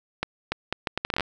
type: accelerating click train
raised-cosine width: 0.3 ms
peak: -9 dBFS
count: 12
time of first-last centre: 0.23-1.207 s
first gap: 290 ms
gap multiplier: 0.71
effects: none